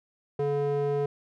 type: tone with band-pass filter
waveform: square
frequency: 143.1 Hz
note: D3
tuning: 45 cents flat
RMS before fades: -27 dBFS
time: 0.39-1.06 s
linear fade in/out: 5 ms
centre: 440 Hz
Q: 2.1
effects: none